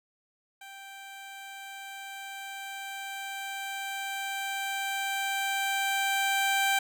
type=tone with level ramp; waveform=15% pulse; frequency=784 Hz; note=G5; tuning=in tune; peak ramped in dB=-38 to -17 dBFS; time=0.61-6.79 s; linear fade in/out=5 ms; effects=none